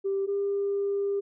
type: tone pair in turn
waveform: sine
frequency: 392 / 400 Hz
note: G4 / G4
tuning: 0 / +35 cents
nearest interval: unison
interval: 35 cents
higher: second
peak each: -24 dBFS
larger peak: neither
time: 0.04-0.27 / 0.27-1.21 s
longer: second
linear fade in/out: 20 ms
effects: tanh soft clip ceiling -20 dBFS